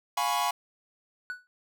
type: chord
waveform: 45% pulse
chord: C# dominant seventh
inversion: first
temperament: equal with one note detuned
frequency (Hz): 708.2 / 830.6 / 987.8 / 1108.7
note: E#5 / G#5 / B5 / C#6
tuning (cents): +24 / 0 / 0 / 0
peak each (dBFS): -32 / -31 / -30 / -32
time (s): 0.17-0.51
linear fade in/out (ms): 5
type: tone with exponential decay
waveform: triangle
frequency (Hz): 1480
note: F#6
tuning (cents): 0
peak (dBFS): -28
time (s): 1.3-1.47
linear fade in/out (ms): 0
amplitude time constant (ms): 35
effects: none